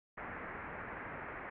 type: low-pass noise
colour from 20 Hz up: white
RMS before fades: -45 dBFS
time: 0.17-1.5 s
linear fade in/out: 10 ms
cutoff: 2100 Hz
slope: 48 dB/octave
effects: none